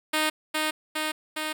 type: tone with echo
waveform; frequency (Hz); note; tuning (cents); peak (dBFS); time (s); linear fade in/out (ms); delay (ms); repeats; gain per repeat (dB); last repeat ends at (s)
5% pulse; 309.5; D#4; -9; -11; 0.13-0.3; 10; 410; 3; -2; 1.53
effects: none